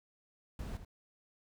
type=noise with echo; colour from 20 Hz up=brown; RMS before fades=-41 dBFS; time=0.59-0.77 s; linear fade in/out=2 ms; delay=79 ms; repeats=1; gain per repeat=-10 dB; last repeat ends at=0.849 s; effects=none

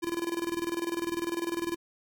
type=tone with tremolo; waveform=square; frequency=339.1 Hz; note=E4; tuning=49 cents sharp; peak=-28 dBFS; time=0.02-1.76 s; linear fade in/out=20 ms; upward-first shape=square; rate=20 Hz; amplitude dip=75%; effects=none

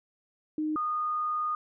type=tone pair in turn; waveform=sine; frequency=307.8 / 1229 Hz; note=D#4 / D#6; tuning=-19 / -22 cents; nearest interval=2 octaves; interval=2397 cents; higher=second; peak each=-27 dBFS; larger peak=neither; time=0.58-0.76 / 0.76-1.55 s; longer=second; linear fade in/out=2 ms; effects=none

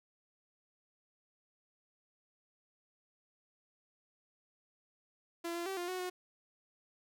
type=tone with pitch steps; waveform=sawtooth; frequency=339.5 / 343.2 / 385.4 / 351.3 / 368.5 / 363.1 Hz; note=F4 / F4 / G4 / F4 / F#4 / F#4; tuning=-49 / -30 / -29 / +10 / -7 / -33 cents; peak=-33 dBFS; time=5.44-6.1 s; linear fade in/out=10 ms; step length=110 ms; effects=none

